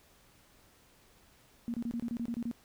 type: tone bursts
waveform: sine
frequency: 235.2 Hz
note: A#3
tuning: 16 cents sharp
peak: -32 dBFS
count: 10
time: 1.68-2.513 s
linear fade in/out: 0 ms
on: 59 ms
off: 27 ms
effects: pink hiss -63 dBFS RMS until 2.64 s